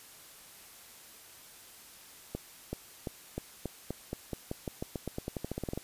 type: accelerating click train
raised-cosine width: 2 ms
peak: -21 dBFS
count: 23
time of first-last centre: 2.35-5.776 s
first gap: 380 ms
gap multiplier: 0.9
effects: white hiss -53 dBFS RMS until 5.83 s + resampled to 32000 Hz